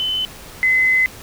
sine tone pair in turn, 3035 / 2038 Hz, F#7 / C7, +43 / -46 cents, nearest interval perfect fifth, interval 689 cents, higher first, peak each -18 / -12 dBFS, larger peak second, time 0-0.25 / 0.63-1.06 s, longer second, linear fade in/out 0 ms, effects pink hiss -38 dBFS RMS until 1.22 s

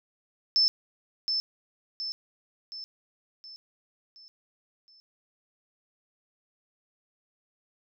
sine tone with echo, 5274 Hz, E8, in tune, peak -19 dBFS, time 0.56-0.68 s, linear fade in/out 0 ms, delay 720 ms, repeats 6, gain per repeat -6 dB, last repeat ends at 5 s, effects none

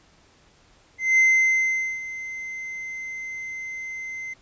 triangle tone with ADSR envelope, 2070 Hz, C7, 19 cents flat, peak -12 dBFS, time 0.98-4.34 s, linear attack 200 ms, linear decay 820 ms, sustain -17 dB, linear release 11 ms, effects pink hiss -57 dBFS RMS until 4.41 s + resampled to 16000 Hz

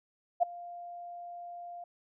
sine tone with ADSR envelope, 698.5 Hz, F5, in tune, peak -19 dBFS, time 0.4-1.84 s, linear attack 27 ms, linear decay 9 ms, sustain -22 dB, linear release 4 ms, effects none

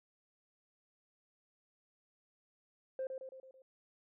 sine tone with echo, 525 Hz, C5, 6 cents sharp, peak -34 dBFS, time 2.99-3.07 s, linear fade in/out 2 ms, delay 110 ms, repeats 5, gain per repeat -5 dB, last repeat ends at 3.62 s, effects tanh soft clip ceiling -33 dBFS

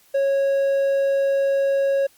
triangle tone, 550 Hz, C#5, 14 cents flat, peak -15 dBFS, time 0.14-2.07 s, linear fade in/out 10 ms, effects white hiss -56 dBFS RMS until 2.17 s + Opus 48 kbps

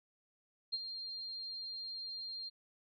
sine tone with ADSR envelope, 4197 Hz, C8, 5 cents sharp, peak -32 dBFS, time 0.72-2.5 s, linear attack 18 ms, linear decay 39 ms, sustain -9 dB, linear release 22 ms, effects none

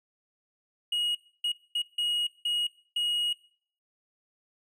triangle tone bursts at uneven times, 2889 Hz, F#7, 42 cents flat, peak -24 dBFS, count 6, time 0.92-1.15 / 1.44-1.52 / 1.75-1.82 / 1.98-2.27 / 2.45-2.67 / 2.96-3.33 s, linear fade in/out 5 ms, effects noise-tail reverb RT60 0.5 s tail -20 dB re dry

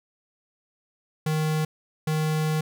square tone bursts at uneven times, 155.56 Hz, D#3, in tune, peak -23 dBFS, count 2, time 1.26-1.65 / 2.07-2.61 s, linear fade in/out 5 ms, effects none

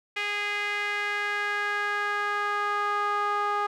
sawtooth tone with band-pass filter sweep, 411.6 Hz, G#4, 16 cents flat, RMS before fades -28 dBFS, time 0.16-3.67 s, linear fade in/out 10 ms, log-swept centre 2300 to 1100 Hz, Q 3, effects none

